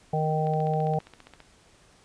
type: harmonic tone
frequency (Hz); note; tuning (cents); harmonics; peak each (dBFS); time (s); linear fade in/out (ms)
155.56; D#3; 0; 1 / 3 / 4 / 5; -26 / -30 / -32 / -28; 0.13-0.99; 5
type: click train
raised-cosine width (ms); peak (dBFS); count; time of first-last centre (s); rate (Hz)
0.3; -30; 15; 0.47-1.403; 15
effects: pink hiss -58 dBFS RMS until 2.04 s + resampled to 22050 Hz